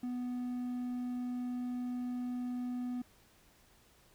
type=tone; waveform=triangle; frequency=247.3 Hz; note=B3; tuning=3 cents sharp; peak=-33 dBFS; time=0.03-3.02 s; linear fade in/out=5 ms; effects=pink hiss -65 dBFS RMS until 4.14 s